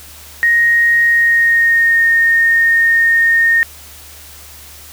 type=tone with pitch glide; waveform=sine; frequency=1871 to 1841 Hz; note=A#6 to A#6; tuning=+6 to -22 cents; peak=-8 dBFS; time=0.43-3.63 s; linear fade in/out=0 ms; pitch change=-28 cents; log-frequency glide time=1.05-2.06 s; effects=added 74 Hz sine -41 dBFS peak until 4.92 s + white hiss -37 dBFS RMS until 4.92 s